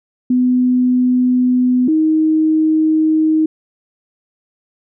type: tone pair in turn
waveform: sine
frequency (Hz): 250.8 / 313.9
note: B3 / D#4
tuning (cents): +27 / +15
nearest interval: major third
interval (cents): 388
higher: second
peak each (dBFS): -10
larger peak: neither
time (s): 0.3-1.88 / 1.88-3.46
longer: neither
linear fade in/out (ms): 5
effects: none